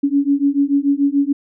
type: beating tone pair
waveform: sine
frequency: 278.3 / 285.2 Hz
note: C#4 / C#4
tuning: +7 / +49 cents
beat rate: 6.9 Hz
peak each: -16 dBFS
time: 0.03-1.33 s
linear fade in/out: 10 ms
effects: none